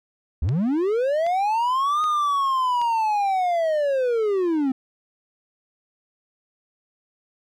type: linear two-way sweep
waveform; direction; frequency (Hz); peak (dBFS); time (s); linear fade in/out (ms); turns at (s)
triangle; up then down; 61.74 to 1244.5 to 254.5; -17; 0.42-4.72; 5; 2.03
type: click train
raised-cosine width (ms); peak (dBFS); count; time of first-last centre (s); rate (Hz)
0.2; -21; 4; 0.49-2.816; 1.29
effects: none